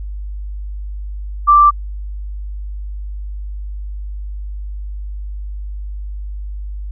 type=tone; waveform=sine; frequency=1174.7 Hz; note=D6; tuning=in tune; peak=-5 dBFS; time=1.47-1.71 s; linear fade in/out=20 ms; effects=added 50 Hz sine -23 dBFS peak until 6.91 s